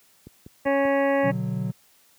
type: click train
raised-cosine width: 3 ms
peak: -28 dBFS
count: 4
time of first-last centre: 0.27-0.853 s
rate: 5.15 Hz
type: harmonic tone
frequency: 276.9 Hz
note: C#4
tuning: 2 cents flat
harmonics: 1 / 2 / 3 / 4 / 6 / 7 / 8 / 9 / 10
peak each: -25 / -21 / -29 / -33 / -34 / -31 / -40 / -43 / -44 dBFS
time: 0.65-1.32 s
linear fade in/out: 20 ms
type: chord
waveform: triangle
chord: B minor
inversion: none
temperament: equal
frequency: 123.47 / 146.83 / 185 Hz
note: B2 / D3 / F#3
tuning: 0 / 0 / 0 cents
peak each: -27 / -29 / -26 dBFS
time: 1.23-1.72 s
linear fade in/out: 20 ms
effects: white hiss -59 dBFS RMS until 2.18 s + high-pass 60 Hz 12 dB/octave